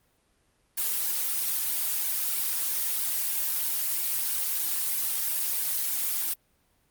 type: noise with flanger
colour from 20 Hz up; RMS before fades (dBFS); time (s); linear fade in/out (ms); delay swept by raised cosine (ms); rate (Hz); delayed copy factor
blue; -28; 0.77-6.34; 10; 1.5 to 3.6; 3.1; -0.85
effects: pink hiss -68 dBFS RMS until 6.9 s + Opus 32 kbps